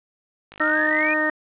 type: click train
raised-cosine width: 0.2 ms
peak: -22 dBFS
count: 31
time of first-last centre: 0.52-1.106 s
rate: 51.2 Hz
type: harmonic tone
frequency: 307.9 Hz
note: D#4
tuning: 18 cents flat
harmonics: 1 / 2 / 3 / 4 / 5 / 6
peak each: -26 / -26 / -32 / -30 / -32 / -21 dBFS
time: 0.6-1.3 s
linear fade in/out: 5 ms
type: exponential sweep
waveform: sine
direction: up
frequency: 1309 to 2500 Hz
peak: -23 dBFS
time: 0.6-1.14 s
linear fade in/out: 5 ms
effects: resampled to 8000 Hz + 8-bit